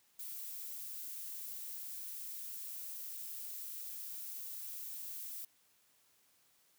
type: noise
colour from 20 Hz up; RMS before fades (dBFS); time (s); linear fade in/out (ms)
violet; -45; 0.19-5.45; 5
effects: white hiss -71 dBFS RMS until 6.78 s + high-pass 60 Hz 12 dB/octave